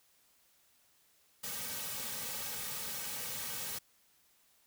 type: noise with comb filter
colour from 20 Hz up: white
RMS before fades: -40 dBFS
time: 1.43-3.79 s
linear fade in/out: 10 ms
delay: 2.9 ms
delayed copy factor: -0.95
effects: white hiss -69 dBFS RMS until 4.66 s